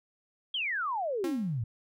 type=exponential sweep; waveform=sine; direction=down; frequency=3334 to 104.6 Hz; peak=-29 dBFS; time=0.54-1.64 s; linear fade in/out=5 ms
type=tone with exponential decay; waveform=sawtooth; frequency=270 Hz; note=C#4; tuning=45 cents flat; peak=-29 dBFS; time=1.24-1.61 s; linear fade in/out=1 ms; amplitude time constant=80 ms
effects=none